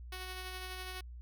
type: tone with tremolo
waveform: 5% pulse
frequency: 370 Hz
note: F#4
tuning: in tune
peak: -30 dBFS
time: 0.12-1.01 s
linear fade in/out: 5 ms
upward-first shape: sine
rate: 12 Hz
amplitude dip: 30%
effects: added 60 Hz sine -45 dBFS peak until 1.21 s